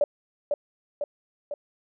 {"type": "tone with echo", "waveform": "sine", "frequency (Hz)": 581, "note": "D5", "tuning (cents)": -19, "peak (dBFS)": -17, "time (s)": [0.01, 0.04], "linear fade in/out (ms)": 2, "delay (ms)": 500, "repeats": 3, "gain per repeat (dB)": -4, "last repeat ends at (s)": 1.54, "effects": []}